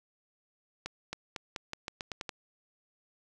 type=accelerating click train; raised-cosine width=0.2 ms; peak=-19 dBFS; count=10; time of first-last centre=0.86-2.292 s; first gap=270 ms; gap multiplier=0.86; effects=none